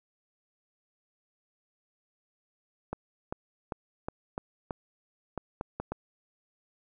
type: clicks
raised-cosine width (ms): 1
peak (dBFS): -19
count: 10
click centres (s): 2.93 / 3.325 / 3.722 / 4.085 / 4.379 / 4.708 / 5.377 / 5.611 / 5.8 / 5.92
effects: none